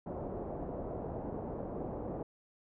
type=low-pass noise; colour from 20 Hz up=white; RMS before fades=-40 dBFS; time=0.06-2.23 s; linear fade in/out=5 ms; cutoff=670 Hz; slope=24 dB/octave; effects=none